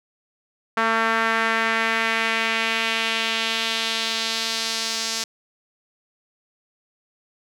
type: tone with band-pass filter sweep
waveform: sawtooth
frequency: 225.3 Hz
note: A3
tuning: 41 cents sharp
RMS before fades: -23 dBFS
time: 0.77-5.24 s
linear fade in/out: 5 ms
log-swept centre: 1400 to 5500 Hz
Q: 1.8
effects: none